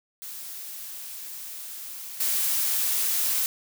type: noise with level steps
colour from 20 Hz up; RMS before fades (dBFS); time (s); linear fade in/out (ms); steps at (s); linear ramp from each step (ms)
blue; -38 / -25; 0.22-3.46; 0; 2.2; 5
effects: none